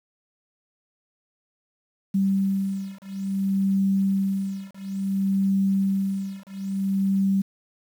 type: beating tone pair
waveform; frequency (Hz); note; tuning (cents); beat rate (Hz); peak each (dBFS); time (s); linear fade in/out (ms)
sine; 194.4 / 194.98; G3 / G3; -14 / -9; 0.58; -24; 2.14-7.42; 10
effects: 8-bit